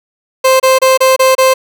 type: tone bursts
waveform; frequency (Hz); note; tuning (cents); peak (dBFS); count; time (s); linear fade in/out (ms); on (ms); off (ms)
30% pulse; 523.3; C5; 0; -3; 6; 0.44-1.54; 10; 160; 28
effects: none